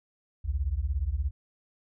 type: beating tone pair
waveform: sine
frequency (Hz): 60.1 / 77.1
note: B1 / D#2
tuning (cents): -46 / -15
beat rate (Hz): 17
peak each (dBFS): -29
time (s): 0.44-1.31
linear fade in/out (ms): 20
effects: none